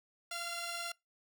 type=tone pair together; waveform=10% pulse; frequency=686 / 1390 Hz; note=F5 / F6; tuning=-31 / -9 cents; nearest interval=octave; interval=1222 cents; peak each=-32 / -33 dBFS; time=0.31-0.92 s; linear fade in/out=5 ms; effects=noise-tail reverb RT60 0.2 s tail -25 dB re dry